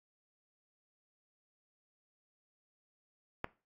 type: click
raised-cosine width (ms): 0.5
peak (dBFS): -19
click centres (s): 3.444
effects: noise-tail reverb RT60 0.3 s tail -19 dB re dry + AAC 64 kbps